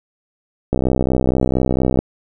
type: click train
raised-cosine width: 2 ms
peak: -3 dBFS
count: 82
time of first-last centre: 0.73-1.99 s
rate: 64.3 Hz
effects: none